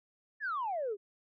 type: exponential sweep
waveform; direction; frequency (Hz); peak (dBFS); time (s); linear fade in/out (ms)
sine; down; 1804 to 383.9; -31; 0.4-0.97; 50
effects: tanh soft clip ceiling -28 dBFS